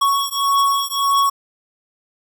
square beating tone pair, 1111 / 1112.7 Hz, C#6 / C#6, +4 / +6 cents, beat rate 1.7 Hz, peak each -19 dBFS, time 0.01-1.3 s, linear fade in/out 10 ms, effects none

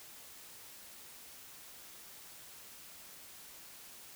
silence, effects white hiss -53 dBFS RMS until 4.15 s

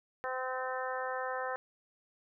harmonic tone, 257.5 Hz, C4, 28 cents flat, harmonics 2 / 3 / 4 / 5 / 6 / 7, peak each -38 / -40 / -41 / -42 / -43 / -43 dBFS, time 0.24-1.56 s, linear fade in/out 0 ms, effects none

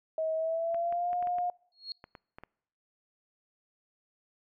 sine tone with pitch glide, 638 to 712 Hz, D#5 to F5, +43 to +33 cents, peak -28 dBFS, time 0.18-1.5 s, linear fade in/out 2 ms, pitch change +190 cents, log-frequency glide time 0.35-1.13 s
clicks, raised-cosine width 0.5 ms, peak -31 dBFS, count 10, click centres 0.745 / 0.925 / 1.131 / 1.226 / 1.272 / 1.385 / 2.041 / 2.152 / 2.385 / 2.436 s
sine tone with exponential growth, 4300 Hz, C8, 47 cents sharp, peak -32 dBFS, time 1.72-1.92 s, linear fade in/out 1 ms, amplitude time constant 42 ms
effects noise-tail reverb RT60 0.8 s tail -26 dB re dry

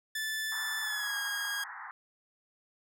sawtooth tone with pitch glide, 1751 to 1633.7 Hz, A6 to G#6, -9 to -29 cents, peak -29 dBFS, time 0.15-1.64 s, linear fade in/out 5 ms, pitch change -120 cents, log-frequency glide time 0.82-1.16 s
white band-pass noise, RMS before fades -44 dBFS, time 0.52-1.91 s, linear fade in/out 0 ms, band 790 to 1900 Hz, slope 96 dB/octave
effects none

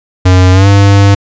square tone with pitch glide, 92.1 to 99.86 Hz, F#2 to G2, -7 to +33 cents, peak -3 dBFS, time 0.25-1.15 s, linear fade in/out 10 ms, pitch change +140 cents, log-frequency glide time 0.52-0.67 s, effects resampled to 16000 Hz

